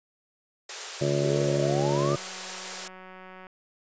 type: high-pass noise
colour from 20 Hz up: white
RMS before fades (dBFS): -35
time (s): 0.69-2.88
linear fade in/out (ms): 5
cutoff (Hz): 370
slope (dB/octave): 48
type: harmonic tone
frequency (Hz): 71.3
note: C#2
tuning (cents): +49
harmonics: 2 / 3 / 4 / 5 / 6 / 7 / 8 / 9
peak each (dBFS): -27 / -36 / -36 / -28 / -35 / -37 / -29 / -36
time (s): 1.01-2.16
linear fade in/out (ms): 5
type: exponential sweep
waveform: sine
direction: up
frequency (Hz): 370 to 1244.5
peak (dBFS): -31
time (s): 1.22-2.16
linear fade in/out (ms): 10
type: click train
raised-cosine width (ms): 0.5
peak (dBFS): -31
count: 408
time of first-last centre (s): 1.28-3.468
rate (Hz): 186
effects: resampled to 16000 Hz